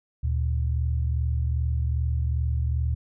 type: tone pair together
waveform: sine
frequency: 74.6 / 117.13 Hz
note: D2 / A#2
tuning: +28 / +9 cents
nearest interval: minor sixth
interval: 781 cents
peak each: -23 / -28 dBFS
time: 0.23-2.95 s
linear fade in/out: 10 ms
effects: none